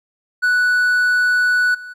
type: tone with level steps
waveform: triangle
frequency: 1480 Hz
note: F#6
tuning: in tune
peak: -11 / -29 dBFS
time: 0.42-1.94 s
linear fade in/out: 20 ms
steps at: 1.74 s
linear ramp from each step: 10 ms
effects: none